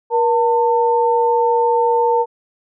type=tone pair together; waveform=sine; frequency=476 / 898.6 Hz; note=A#4 / A5; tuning=+36 / +36 cents; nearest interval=major seventh; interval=1100 cents; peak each=-15 dBFS; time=0.1-2.26 s; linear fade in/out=50 ms; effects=none